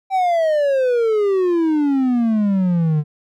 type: exponential sweep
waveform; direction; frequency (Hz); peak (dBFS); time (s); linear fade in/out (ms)
triangle; down; 780 to 146.83; -12; 0.1-3.04; 50
effects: none